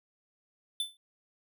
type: tone with exponential decay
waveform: square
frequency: 3520 Hz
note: A7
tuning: in tune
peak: -27 dBFS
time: 0.8-0.97 s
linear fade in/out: 2 ms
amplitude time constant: 35 ms
effects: none